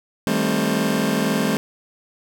sawtooth chord, A half-diminished seventh, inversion second, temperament just, 158.4 / 198 / 220 / 264 Hz, Eb3 / G3 / A3 / C4, +31 / +18 / 0 / +16 cents, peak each -23 / -19 / -19 / -20 dBFS, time 0.27-1.57 s, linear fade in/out 0 ms, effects none

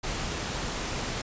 pink noise, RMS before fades -32 dBFS, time 0.03-1.22 s, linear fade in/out 10 ms, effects resampled to 16000 Hz

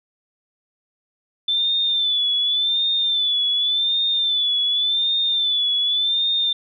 sine tone with vibrato, 3520 Hz, A7, in tune, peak -17 dBFS, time 1.48-6.53 s, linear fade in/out 5 ms, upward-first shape sine, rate 0.88 Hz, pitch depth 67 cents each way, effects none

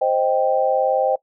sine chord, C minor, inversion none, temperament equal, 523.3 / 622.3 / 784 Hz, C5 / Eb5 / G5, 0 / 0 / 0 cents, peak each -19 / -21 / -20 dBFS, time 0.01-1.16 s, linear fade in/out 10 ms, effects noise-tail reverb RT60 0.1 s tail -20 dB re dry

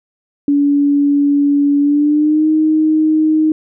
sine tone with pitch glide, 285.7 to 311.6 Hz, D4 to D#4, -48 to +3 cents, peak -9 dBFS, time 0.48-3.52 s, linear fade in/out 2 ms, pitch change +151 cents, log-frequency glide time 1.8-2.48 s, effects none

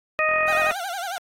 harmonic tone, 622.3 Hz, D#5, in tune, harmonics 1 / 2 / 3 / 4, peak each -24 / -24 / -24 / -24 dBFS, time 0.19-0.71 s, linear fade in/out 0 ms
click train, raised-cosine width 0.5 ms, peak -20 dBFS, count 19, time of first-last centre 0.29-0.715 s, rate 42.4 Hz
30% pulse tone with vibrato, 740 Hz, F#5, in tune, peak -25 dBFS, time 0.48-1.18 s, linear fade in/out 0 ms, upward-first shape sine, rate 11 Hz, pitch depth 150 cents each way
effects AAC 48 kbps

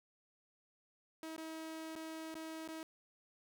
sawtooth tone with dropouts, 320 Hz, D#4, 49 cents sharp, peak -40 dBFS, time 1.23-2.83 s, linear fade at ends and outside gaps 1 ms, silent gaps 1.364-1.379 / 1.954-1.96 / 2.343-2.353 / 2.677-2.687 s, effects none

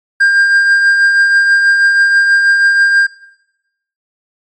triangle tone with tremolo, 1600 Hz, G6, 35 cents sharp, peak -3 dBFS, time 0.2-3.07 s, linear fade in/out 10 ms, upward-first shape triangle, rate 6.2 Hz, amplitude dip 40%, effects noise-tail reverb RT60 0.9 s tail -17 dB re dry + MP3 48 kbps

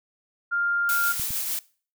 sine tone, 1400 Hz, F6, 4 cents sharp, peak -22 dBFS, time 0.51-1.13 s, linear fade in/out 20 ms
blue noise with tremolo, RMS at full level -27 dBFS, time 0.89-1.59 s, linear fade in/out 0 ms, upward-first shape triangle, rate 6.7 Hz, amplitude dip 35%
clicks, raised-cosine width 5 ms, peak -26 dBFS, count 2, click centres 1.197 / 1.306 s
effects noise-tail reverb RT60 0.4 s tail -21 dB re dry

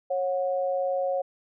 sine tone pair together, 547.5 / 730 Hz, C#5 / F#5, -22 / -24 cents, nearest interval perfect fourth, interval 498 cents, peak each -25 / -30 dBFS, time 0.1-1.22 s, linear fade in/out 10 ms, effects none

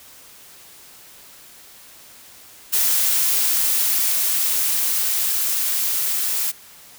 blue noise with level ramp, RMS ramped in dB -18 to -22 dBFS, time 2.72-6.52 s, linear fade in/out 20 ms, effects white hiss -45 dBFS RMS until 6.98 s

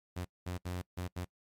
sawtooth tone bursts at uneven times, 90 Hz, F#2, 47 cents flat, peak -32 dBFS, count 5, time 0.16-0.25 / 0.46-0.58 / 0.65-0.82 / 0.97-1.08 / 1.16-1.25 s, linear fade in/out 10 ms, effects noise-tail reverb RT60 0.1 s tail -24 dB re dry + MP3 64 kbps

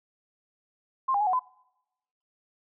sine tone with pitch steps, 1056 / 808 / 840 / 740 / 1013 Hz, C6 / G#5 / G#5 / F#5 / B5, +16 / -48 / +19 / 0 / +44 cents, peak -22 dBFS, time 1.08-1.395 s, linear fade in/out 10 ms, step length 63 ms, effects noise-tail reverb RT60 0.9 s tail -25 dB re dry

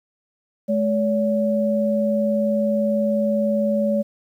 sine tone pair together, 213 / 568.6 Hz, G#3 / C#5, +44 / +44 cents, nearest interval octave + perfect fourth, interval 1700 cents, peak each -20 dBFS, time 0.68-4.03 s, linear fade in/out 20 ms, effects 9-bit

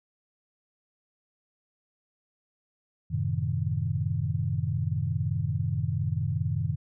sine chord, F# diminished seventh, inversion none, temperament equal, 92.5 / 110 / 130.81 / 155.56 Hz, F#2 / A2 / C3 / Eb3, 0 / 0 / 0 / 0 cents, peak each -31 dBFS, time 3.1-6.76 s, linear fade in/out 20 ms, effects none

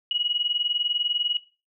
sine tone pair together, 2900 / 2920 Hz, F#7 / F#7, -35 / -24 cents, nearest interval unison, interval 11 cents, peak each -26 dBFS, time 0.11-1.37 s, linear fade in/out 2 ms, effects noise-tail reverb RT60 0.3 s tail -18 dB re dry

